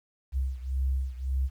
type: beating tone pair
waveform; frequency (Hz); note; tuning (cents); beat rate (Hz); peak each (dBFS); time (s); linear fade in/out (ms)
sine; 65.41 / 67.21; C2 / C2; 0 / +47; 1.8; -28 / -31; 0.32-1.5; 50
effects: 10-bit

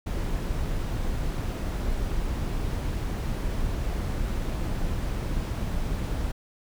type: noise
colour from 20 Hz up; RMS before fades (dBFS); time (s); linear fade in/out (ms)
brown; -28; 0.06-6.32; 10
effects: none

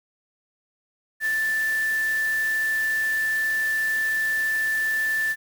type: tone in noise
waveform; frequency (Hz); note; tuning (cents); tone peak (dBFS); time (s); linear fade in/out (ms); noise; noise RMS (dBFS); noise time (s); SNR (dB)
sine; 1762; A6; +2; -21; 1.2-5.36; 50; white; -38; 1.2-5.36; +14
effects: none

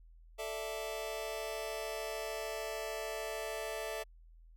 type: chord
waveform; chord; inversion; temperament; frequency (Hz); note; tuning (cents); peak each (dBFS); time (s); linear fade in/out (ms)
sawtooth; A suspended fourth; none; just; 440 / 586.7 / 660; A4 / D5 / E5; 0 / -2 / +2; -38 / -40 / -37; 0.38-4.04; 20
effects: added 41 Hz sine -55 dBFS peak until 4.56 s

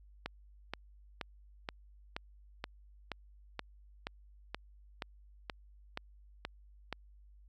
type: click train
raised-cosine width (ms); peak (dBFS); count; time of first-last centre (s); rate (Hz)
0.3; -21; 15; 0.26-6.927; 2.1
effects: added 50 Hz sine -56 dBFS peak until 7.48 s

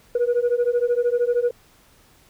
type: beating tone pair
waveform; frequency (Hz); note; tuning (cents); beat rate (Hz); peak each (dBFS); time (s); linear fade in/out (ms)
sine; 476.5 / 489.5; A#4 / B4; +38 / -15; 13; -19; 0.15-1.51; 5
effects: tanh soft clip ceiling -14 dBFS + pink hiss -55 dBFS RMS until 2.29 s

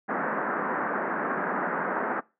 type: band-pass noise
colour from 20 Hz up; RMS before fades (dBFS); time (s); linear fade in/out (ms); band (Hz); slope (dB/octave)
white; -29; 0.08-2.21; 20; 170 to 1700; 48
effects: noise-tail reverb RT60 0.3 s tail -23 dB re dry

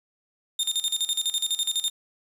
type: tone with tremolo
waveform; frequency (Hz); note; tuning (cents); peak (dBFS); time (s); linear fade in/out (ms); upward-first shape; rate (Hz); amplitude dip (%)
sawtooth; 3643; A#7; -41; -19; 0.59-1.9; 5; square; 12; 80
effects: resampled to 32000 Hz + 9-bit

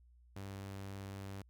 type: tone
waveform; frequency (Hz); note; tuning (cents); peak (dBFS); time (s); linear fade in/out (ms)
sawtooth; 98; G2; 0; -40; 0.36-1.42; 5
effects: added 60 Hz sine -61 dBFS peak until 1.49 s

